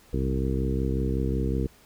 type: harmonic tone with a mistuned harmonic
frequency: 65.41 Hz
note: C2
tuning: in tune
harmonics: 1 / 2 / 3 / 4 / 5 / 6 / 7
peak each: -27 / -30 / -32 / -33 / -34 / -35 / -35 dBFS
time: 0.13-1.67 s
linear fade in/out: 5 ms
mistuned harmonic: 1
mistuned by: -75 cents
effects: pink hiss -56 dBFS RMS until 1.85 s